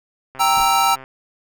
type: click train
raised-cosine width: 0.5 ms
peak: -23 dBFS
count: 92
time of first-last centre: 0.35-1.039 s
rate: 132 Hz
type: chord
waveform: square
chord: E diminished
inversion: first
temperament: equal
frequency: 784 / 932.3 / 1318.5 Hz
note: G5 / Bb5 / E6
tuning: 0 / 0 / 0 cents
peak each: -19 dBFS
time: 0.39-0.96 s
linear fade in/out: 20 ms
type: noise with exponential decay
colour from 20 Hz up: brown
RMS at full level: -29 dBFS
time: 0.57-0.85 s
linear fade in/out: 5 ms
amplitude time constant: 60 ms
effects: none